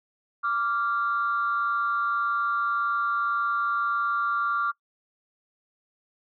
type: tone pair together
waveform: sine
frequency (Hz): 1167 / 1388.8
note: D6 / F6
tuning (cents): -11 / -10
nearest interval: minor third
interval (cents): 301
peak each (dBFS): -25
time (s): 0.43-4.72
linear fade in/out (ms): 20
effects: noise-tail reverb RT60 0.1 s tail -23 dB re dry + tanh soft clip ceiling -16 dBFS